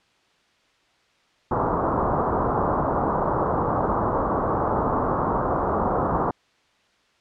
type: low-pass noise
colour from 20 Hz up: white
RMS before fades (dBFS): -23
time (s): 1.51-6.31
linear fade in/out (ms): 5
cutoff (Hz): 1200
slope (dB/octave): 48
effects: white hiss -62 dBFS RMS until 7.2 s + low-pass 4000 Hz 12 dB/octave